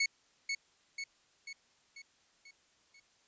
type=tone with echo; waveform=sawtooth; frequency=2209 Hz; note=C#7; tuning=7 cents flat; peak=-24 dBFS; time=0-0.06 s; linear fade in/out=5 ms; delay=490 ms; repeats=6; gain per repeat=-5 dB; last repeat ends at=3 s; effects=white hiss -69 dBFS RMS until 3.27 s + resampled to 16000 Hz